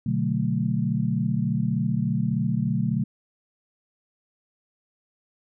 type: chord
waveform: sine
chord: B minor seventh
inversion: none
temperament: equal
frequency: 123.47 / 146.83 / 185 / 220 Hz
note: B2 / D3 / F#3 / A3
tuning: 0 / 0 / 0 / 0 cents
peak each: -27 dBFS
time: 0.06-3.04 s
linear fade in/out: 5 ms
effects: none